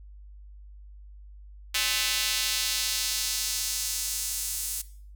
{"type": "tone with high-pass filter sweep", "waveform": "square", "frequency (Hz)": 117.3, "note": "A#2", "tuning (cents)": 11, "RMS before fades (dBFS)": -29, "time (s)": [1.74, 4.82], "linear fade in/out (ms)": 10, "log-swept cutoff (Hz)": [2800, 8600], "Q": 1.1, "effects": ["noise-tail reverb RT60 0.5 s tail -17 dB re dry", "added 50 Hz sine -44 dBFS peak until 5.15 s"]}